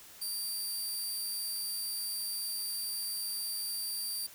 15% pulse tone with amplitude modulation, 4699 Hz, D8, in tune, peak -26 dBFS, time 0.21-4.27 s, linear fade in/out 10 ms, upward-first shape sine, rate 221 Hz, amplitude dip 40%, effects white hiss -53 dBFS RMS until 4.34 s

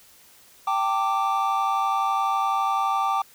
triangle chord, G suspended second, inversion none, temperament equal with one note detuned, 784 / 895.9 / 1174.7 Hz, G5 / A5 / D6, 0 / +31 / 0 cents, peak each -23 / -26 / -22 dBFS, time 0.67-3.22 s, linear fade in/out 5 ms, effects white hiss -53 dBFS RMS until 3.34 s

